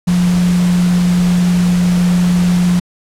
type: tone in noise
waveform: sine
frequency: 177.6 Hz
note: F3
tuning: 29 cents sharp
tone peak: -9 dBFS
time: 0.07-2.8 s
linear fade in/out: 10 ms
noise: pink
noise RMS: -25 dBFS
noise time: 0.07-2.8 s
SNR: +13 dB
effects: low-pass 10000 Hz 12 dB/octave